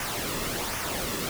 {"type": "noise with flanger", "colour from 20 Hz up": "pink", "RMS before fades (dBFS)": -31, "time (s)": [0, 1.29], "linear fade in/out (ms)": 2, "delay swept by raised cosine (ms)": [0.24, 1.34], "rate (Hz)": 1.3, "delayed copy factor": -0.5, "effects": []}